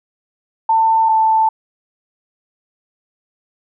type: tone pair in turn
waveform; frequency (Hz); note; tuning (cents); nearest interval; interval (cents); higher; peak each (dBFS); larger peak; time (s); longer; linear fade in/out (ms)
sine; 894 / 883.2; A5 / A5; +27 / +6; unison; 21; first; -10; neither; 0.69-1.09 / 1.09-1.49; neither; 5
effects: none